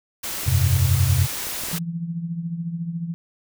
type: noise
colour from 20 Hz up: white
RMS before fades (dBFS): -29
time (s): 0.23-1.79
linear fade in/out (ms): 10
type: clicks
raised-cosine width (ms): 2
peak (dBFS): -27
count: 10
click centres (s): 0.434 / 0.479 / 0.662 / 0.765 / 0.951 / 1.185 / 1.47 / 1.636 / 1.685 / 1.715
type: chord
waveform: sine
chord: F suspended second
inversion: none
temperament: equal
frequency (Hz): 87.31 / 98 / 130.81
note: F2 / G2 / C3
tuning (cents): 0 / 0 / 0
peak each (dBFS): -20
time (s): 0.46-1.27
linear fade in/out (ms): 20
type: tone with tremolo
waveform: sine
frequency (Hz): 168.3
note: E3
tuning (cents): +36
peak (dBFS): -22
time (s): 1.73-3.14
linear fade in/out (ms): 0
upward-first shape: triangle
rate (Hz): 14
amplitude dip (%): 70
effects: none